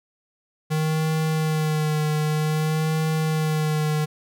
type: tone with vibrato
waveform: square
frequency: 155.2 Hz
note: D#3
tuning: 4 cents flat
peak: -21 dBFS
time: 0.7-4.06 s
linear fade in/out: 20 ms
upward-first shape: sine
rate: 0.53 Hz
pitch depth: 28 cents each way
effects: none